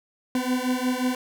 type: beating tone pair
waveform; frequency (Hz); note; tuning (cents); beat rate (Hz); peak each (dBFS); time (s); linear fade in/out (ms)
40% pulse; 250 / 255.6; B3 / C4; +21 / -40; 5.6; -25; 0.35-1.15; 2
effects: none